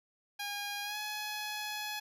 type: tone with pitch glide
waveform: 10% pulse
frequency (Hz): 815 to 843.7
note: G#5 to G#5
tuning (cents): -33 to +27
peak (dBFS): -28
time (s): 0.39-2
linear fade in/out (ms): 10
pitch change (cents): +60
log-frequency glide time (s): 0.83-0.97
effects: none